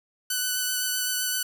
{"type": "tone with vibrato", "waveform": "5% pulse", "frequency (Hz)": 1495, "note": "F#6", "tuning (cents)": 17, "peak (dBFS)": -14, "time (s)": [0.3, 1.43], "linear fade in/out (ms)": 5, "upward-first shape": "sine", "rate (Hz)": 7.8, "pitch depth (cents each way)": 13, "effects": []}